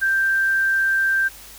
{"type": "tone", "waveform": "sine", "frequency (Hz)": 1573, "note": "G6", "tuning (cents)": 6, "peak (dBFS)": -16, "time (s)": [0.01, 1.29], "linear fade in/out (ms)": 20, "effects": ["added 50 Hz sine -49 dBFS peak until 1.58 s", "white hiss -42 dBFS RMS until 1.58 s"]}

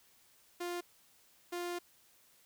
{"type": "tone bursts at uneven times", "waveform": "sawtooth", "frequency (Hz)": 350.6, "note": "F4", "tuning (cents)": 7, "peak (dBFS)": -33, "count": 2, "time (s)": [[0.6, 0.81], [1.52, 1.79]], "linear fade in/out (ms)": 10, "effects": ["white hiss -66 dBFS RMS until 2.45 s"]}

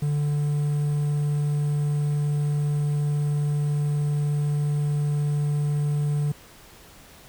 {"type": "tone with quantisation", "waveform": "triangle", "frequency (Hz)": 146.83, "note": "D3", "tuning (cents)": 0, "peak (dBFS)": -19, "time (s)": [0.02, 6.32], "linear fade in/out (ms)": 5, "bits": 8, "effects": ["pink hiss -49 dBFS RMS until 7.28 s"]}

